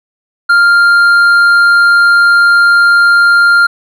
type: tone with hard clipping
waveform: sine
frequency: 1398 Hz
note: F6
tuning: 1 cent sharp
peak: -5 dBFS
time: 0.49-3.67 s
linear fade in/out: 10 ms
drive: 4 dB
effects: none